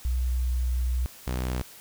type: tone pair in turn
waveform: sine / sawtooth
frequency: 62.1 / 62.89 Hz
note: B1 / B1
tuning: +10 / +32 cents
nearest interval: unison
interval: 22 cents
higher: second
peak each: -23 dBFS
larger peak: neither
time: 0.05-1.06 / 1.27-1.62 s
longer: first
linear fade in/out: 0 ms
effects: white hiss -48 dBFS RMS until 1.8 s

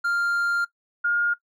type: tone pair in turn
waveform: triangle / sine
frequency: 1396.9 / 1419.7 Hz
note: F6 / F6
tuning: 0 / +28 cents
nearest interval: unison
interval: 28 cents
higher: second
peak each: -19 dBFS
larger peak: neither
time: 0.04-0.65 / 1.04-1.34 s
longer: first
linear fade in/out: 10 ms
effects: noise-tail reverb RT60 0.1 s tail -19 dB re dry

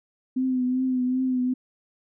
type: tone with vibrato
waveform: sine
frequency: 255.3 Hz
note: C4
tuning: 42 cents flat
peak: -21 dBFS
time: 0.36-1.54 s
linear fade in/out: 10 ms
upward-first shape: triangle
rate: 2.6 Hz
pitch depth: 41 cents each way
effects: none

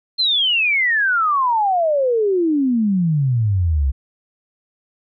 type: exponential sweep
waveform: sine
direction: down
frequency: 4217 to 64 Hz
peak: -14 dBFS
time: 0.18-3.92 s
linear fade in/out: 20 ms
effects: none

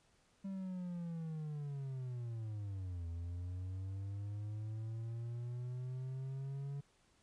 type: linear two-way sweep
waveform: triangle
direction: down then up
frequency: 196.4 to 83.3 to 141.6 Hz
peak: -38 dBFS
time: 0.44-6.81 s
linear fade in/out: 10 ms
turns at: 3.07 s
effects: pink hiss -72 dBFS RMS until 7.22 s + resampled to 22050 Hz

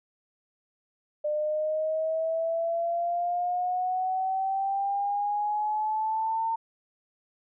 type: exponential sweep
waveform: sine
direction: up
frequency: 598 to 909 Hz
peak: -25 dBFS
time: 1.24-6.56 s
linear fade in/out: 10 ms
effects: none

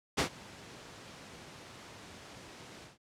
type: noise with ADSR envelope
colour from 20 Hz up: pink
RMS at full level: -26 dBFS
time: 0.17-2.98 s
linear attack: 18 ms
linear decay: 100 ms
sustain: -23 dB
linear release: 150 ms
effects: high-pass 100 Hz 12 dB/octave + low-pass 7000 Hz 12 dB/octave

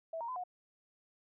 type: tone with pitch steps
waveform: sine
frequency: 654 / 932 / 1015 / 724 Hz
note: E5 / A#5 / B5 / F#5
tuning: -14 / -1 / +47 / -38 cents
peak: -37 dBFS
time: 0.13-0.438 s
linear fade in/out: 5 ms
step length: 77 ms
effects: none

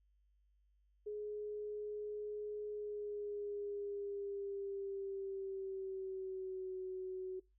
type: tone with pitch glide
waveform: sine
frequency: 419 to 373.3 Hz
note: G#4 to F#4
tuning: +15 to +15 cents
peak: -40 dBFS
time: 1.06-7.4 s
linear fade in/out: 10 ms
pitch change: -200 cents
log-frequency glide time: 2.7-6.77 s
effects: noise-tail reverb RT60 0.2 s tail -21 dB re dry + added 50 Hz sine -70 dBFS peak until 7.58 s

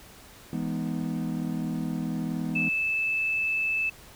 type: chord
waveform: triangle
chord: E major seventh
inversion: none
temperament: equal with one note detuned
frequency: 166.34 / 207.7 / 246.9 / 311.1 Hz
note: E3 / G#3 / B3 / D#4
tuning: +16 / 0 / 0 / 0 cents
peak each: -30 / -32 / -30 / -35 dBFS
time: 0.53-2.69 s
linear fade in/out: 2 ms
type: tone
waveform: sine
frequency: 2625 Hz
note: E7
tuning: 8 cents flat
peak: -24 dBFS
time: 2.55-3.9 s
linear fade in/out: 10 ms
effects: pink hiss -50 dBFS RMS until 4.15 s

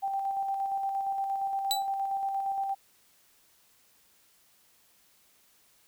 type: tone with tremolo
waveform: sine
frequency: 784 Hz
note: G5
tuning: in tune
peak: -27 dBFS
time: 0.02-2.75 s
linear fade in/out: 20 ms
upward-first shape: square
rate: 8.6 Hz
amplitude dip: 30%
type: tone with exponential decay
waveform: sawtooth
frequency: 3951 Hz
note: B7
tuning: in tune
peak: -19 dBFS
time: 1.71-1.87 s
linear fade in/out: 0 ms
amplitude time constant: 33 ms
effects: white hiss -64 dBFS RMS until 5.87 s

